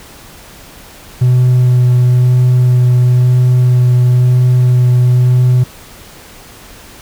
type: tone with vibrato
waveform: triangle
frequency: 124.8 Hz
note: B2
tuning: 19 cents sharp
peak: -3 dBFS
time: 1.21-5.64 s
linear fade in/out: 10 ms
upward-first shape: sine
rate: 1 Hz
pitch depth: 11 cents each way
effects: tanh soft clip ceiling 0 dBFS + pink hiss -36 dBFS RMS until 7.01 s